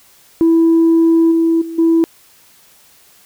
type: tone with level steps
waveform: sine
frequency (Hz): 329.6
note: E4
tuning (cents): 0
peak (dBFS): -6 / -9 / -23 / -7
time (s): 0.41-2.04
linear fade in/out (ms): 0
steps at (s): 1.31 / 1.61 / 1.78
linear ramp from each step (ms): 10
effects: tanh soft clip ceiling -5 dBFS + white hiss -48 dBFS RMS until 3.25 s